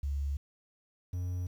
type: tone pair in turn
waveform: sine / triangle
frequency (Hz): 70.3 / 89.8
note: C#2 / F2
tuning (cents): +25 / +49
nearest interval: major third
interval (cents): 424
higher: second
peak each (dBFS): -30 / -30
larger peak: neither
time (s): 0.03-0.37 / 1.13-1.47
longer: neither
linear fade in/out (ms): 5
effects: 10-bit